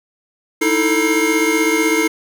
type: tone cluster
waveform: square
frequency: 312 / 327.9 / 443.2 / 2136 Hz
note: D#4 / E4 / A4 / C7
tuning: +5 / -9 / +13 / +35 cents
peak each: -20 dBFS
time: 0.61-2.08 s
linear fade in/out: 10 ms
effects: none